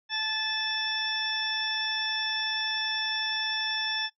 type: harmonic tone with a mistuned harmonic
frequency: 871 Hz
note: A5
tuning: 18 cents flat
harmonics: 1 / 2 / 3 / 4 / 6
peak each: -38 / -32 / -39 / -31 / -34 dBFS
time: 0.09-4.1 s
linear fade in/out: 50 ms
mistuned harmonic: 6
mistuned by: +55 cents
effects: noise-tail reverb RT60 0.1 s tail -18 dB re dry